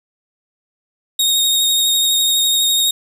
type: tone with vibrato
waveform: sawtooth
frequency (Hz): 3729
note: A#7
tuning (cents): 0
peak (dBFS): -10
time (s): 1.19-2.91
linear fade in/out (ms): 5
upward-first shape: sine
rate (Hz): 12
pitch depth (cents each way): 22
effects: 7-bit